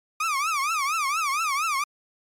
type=tone with vibrato; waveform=30% pulse; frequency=1200 Hz; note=D6; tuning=37 cents sharp; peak=-20 dBFS; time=0.2-1.84 s; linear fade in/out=5 ms; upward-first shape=triangle; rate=4.3 Hz; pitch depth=220 cents each way; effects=low-pass 12000 Hz 12 dB/octave + MP3 96 kbps